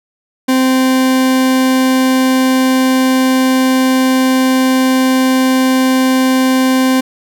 40% pulse tone, 260 Hz, C4, 11 cents flat, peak -8 dBFS, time 0.48-7.01 s, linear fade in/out 10 ms, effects none

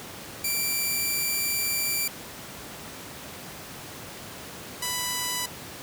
5% pulse tone pair in turn, 2349 / 990.5 Hz, D7 / B5, 0 / +5 cents, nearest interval octave + minor third, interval 1495 cents, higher first, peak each -15 dBFS, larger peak neither, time 0.44-2.08 / 4.82-5.46 s, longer first, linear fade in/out 5 ms, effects pink hiss -40 dBFS RMS until 5.82 s + high-pass 100 Hz 12 dB/octave

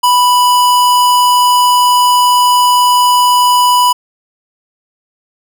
square tone, 987.8 Hz, B5, in tune, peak -7 dBFS, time 0.03-3.93 s, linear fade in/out 10 ms, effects none

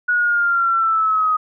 sine linear sweep, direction down, 1463 to 1249 Hz, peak -14 dBFS, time 0.08-1.37 s, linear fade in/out 10 ms, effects none

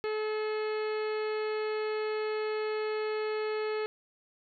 harmonic tone with a mistuned harmonic, 430 Hz, A4, 40 cents flat, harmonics 1 / 2 / 3 / 4 / 5 / 6 / 7 / 8 / 9 / 10, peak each -30 / -43 / -42 / -45 / -45 / -47 / -53 / -55 / -58 / -50 dBFS, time 0.04-3.86 s, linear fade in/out 0 ms, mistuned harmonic 8, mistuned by -16 cents, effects none

